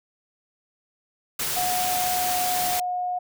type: noise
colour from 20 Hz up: white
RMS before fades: -27 dBFS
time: 1.39-2.8 s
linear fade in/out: 5 ms
type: tone with pitch glide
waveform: sine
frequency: 727 to 722.4 Hz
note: F#5 to F#5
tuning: -31 to -42 cents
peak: -24 dBFS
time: 1.56-3.19 s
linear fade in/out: 10 ms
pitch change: -11 cents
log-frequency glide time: 2.5-2.88 s
effects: none